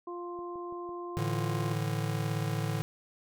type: harmonic tone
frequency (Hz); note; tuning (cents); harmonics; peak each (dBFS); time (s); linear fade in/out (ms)
350; F4; +4; 1 / 2 / 3; -38 / -47 / -42; 0.07-1.73; 5
type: click train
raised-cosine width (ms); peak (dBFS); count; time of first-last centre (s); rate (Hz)
2; -39; 4; 0.39-0.892; 5.98
type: chord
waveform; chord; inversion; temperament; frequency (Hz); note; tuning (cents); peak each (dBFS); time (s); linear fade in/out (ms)
square; A suspended fourth; none; just; 110 / 146.67 / 165; A2 / D3 / E3; 0 / -2 / +2; -34 / -34 / -38; 1.17-2.82; 0
effects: none